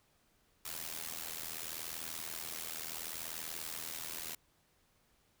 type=noise with amplitude modulation; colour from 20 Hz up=white; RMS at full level=-39 dBFS; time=0.65-4.35 s; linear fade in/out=5 ms; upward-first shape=sine; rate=80.7 Hz; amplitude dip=85%; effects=pink hiss -72 dBFS RMS until 5.4 s